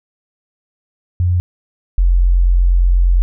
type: tone pair in turn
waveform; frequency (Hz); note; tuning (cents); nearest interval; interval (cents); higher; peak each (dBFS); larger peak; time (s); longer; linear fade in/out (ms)
sine; 89 / 44.24; F2 / F1; +33 / +23; octave; 1210; first; -11 / -8; second; 1.2-1.4 / 1.98-3.22; second; 0
effects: none